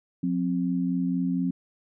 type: tone pair together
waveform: sine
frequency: 179.2 / 263.4 Hz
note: F3 / C4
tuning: +45 / +12 cents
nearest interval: perfect fifth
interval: 667 cents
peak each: -26 dBFS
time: 0.23-1.51 s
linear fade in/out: 5 ms
effects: none